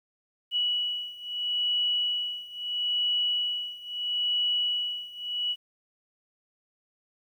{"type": "beating tone pair", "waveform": "sine", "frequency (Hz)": [2937, 2937.76], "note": ["F#7", "F#7"], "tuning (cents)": [-13, -13], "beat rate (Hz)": 0.76, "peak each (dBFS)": [-28, -30], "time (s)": [0.51, 5.56], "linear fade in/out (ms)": 50, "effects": ["10-bit"]}